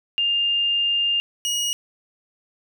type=tone pair in turn; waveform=sine / 25% pulse; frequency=2807 / 2891 Hz; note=F7 / F#7; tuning=+8 / -41 cents; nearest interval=minor second; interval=51 cents; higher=second; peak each=-18 / -18 dBFS; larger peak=neither; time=0.18-1.2 / 1.45-1.73 s; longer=first; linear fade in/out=0 ms; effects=none